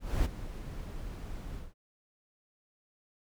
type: noise with ADSR envelope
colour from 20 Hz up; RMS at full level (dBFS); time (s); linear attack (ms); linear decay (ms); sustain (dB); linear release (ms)
brown; -26; 0-1.74; 250; 18; -14; 180
effects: none